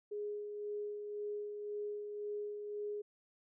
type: tone with tremolo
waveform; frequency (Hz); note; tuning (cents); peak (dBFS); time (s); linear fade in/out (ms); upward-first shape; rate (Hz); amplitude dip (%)
sine; 415.3; G#4; 0; -37; 0.11-3.02; 10; sine; 1.9; 40
effects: none